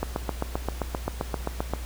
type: click train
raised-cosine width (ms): 1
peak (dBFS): -12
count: 14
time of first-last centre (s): 0.03-1.736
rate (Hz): 7.62
effects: added 60 Hz sine -33 dBFS peak until 1.85 s + pink hiss -43 dBFS RMS until 1.85 s